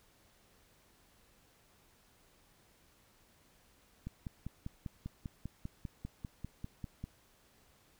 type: click train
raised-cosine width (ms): 5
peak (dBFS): -28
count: 16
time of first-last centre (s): 4.07-7.04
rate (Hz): 5.05
effects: pink hiss -67 dBFS RMS until 7.99 s